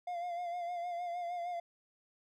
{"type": "tone with vibrato", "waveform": "triangle", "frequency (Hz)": 700, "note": "F5", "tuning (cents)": 4, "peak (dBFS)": -34, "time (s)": [0.07, 1.6], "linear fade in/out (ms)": 5, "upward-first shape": "sine", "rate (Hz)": 6.5, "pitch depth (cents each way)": 41, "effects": []}